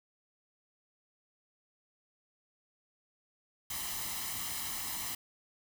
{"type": "noise with comb filter", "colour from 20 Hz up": "white", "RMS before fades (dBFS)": -38, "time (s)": [3.7, 5.15], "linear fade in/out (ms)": 5, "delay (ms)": 0.99, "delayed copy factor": 0.65, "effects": []}